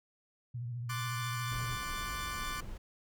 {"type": "tone with vibrato", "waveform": "sine", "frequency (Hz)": 120.2, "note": "B2", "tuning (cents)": -46, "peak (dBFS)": -36, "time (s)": [0.54, 1.76], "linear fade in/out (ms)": 10, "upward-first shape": "sine", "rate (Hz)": 14, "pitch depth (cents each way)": 62}
{"type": "chord", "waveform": "sawtooth", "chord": "D dominant seventh", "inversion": "third", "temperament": "equal", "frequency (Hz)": [1046.5, 1174.7, 1480, 1760], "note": ["C6", "D6", "F#6", "A6"], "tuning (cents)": [0, 0, 0, 0], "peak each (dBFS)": [-41, -36, -41, -42], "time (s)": [0.89, 2.61], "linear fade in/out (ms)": 10}
{"type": "noise", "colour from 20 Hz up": "brown", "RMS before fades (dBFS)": -43, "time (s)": [1.51, 2.78], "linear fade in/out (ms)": 10}
{"effects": []}